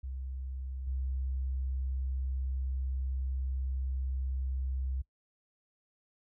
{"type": "tone with level steps", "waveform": "sine", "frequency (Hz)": 65.41, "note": "C2", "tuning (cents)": 0, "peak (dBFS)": [-36, -31], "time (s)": [0.03, 5.02], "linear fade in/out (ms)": 10, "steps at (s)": 0.87, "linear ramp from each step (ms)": 5, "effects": ["noise-tail reverb RT60 0.1 s tail -21 dB re dry"]}